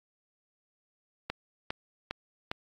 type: click train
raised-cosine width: 0.3 ms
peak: -16 dBFS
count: 4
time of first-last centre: 1.3-2.515 s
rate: 2.47 Hz
effects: AAC 48 kbps